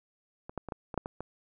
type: clicks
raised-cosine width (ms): 1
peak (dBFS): -27 / -20 / -25 / -21 / -24 / -14 / -22 / -23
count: 8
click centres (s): 0.495 / 0.577 / 0.687 / 0.722 / 0.942 / 0.977 / 1.059 / 1.206
effects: none